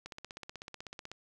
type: click train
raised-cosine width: 0.2 ms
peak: -26 dBFS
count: 18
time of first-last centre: 0.06-1.116 s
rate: 16.1 Hz
effects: none